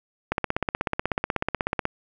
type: click train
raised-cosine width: 0.5 ms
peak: -8 dBFS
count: 26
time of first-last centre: 0.32-1.854 s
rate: 16.3 Hz
effects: none